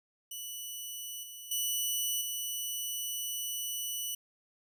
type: tone with level steps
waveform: 10% pulse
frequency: 2960 Hz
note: F#7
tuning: in tune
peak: -31 / -36 / -22 / -26 dBFS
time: 0.31-4.15 s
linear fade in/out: 5 ms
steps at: 1.23 / 1.51 / 2.21 s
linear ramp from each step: 5 ms
effects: none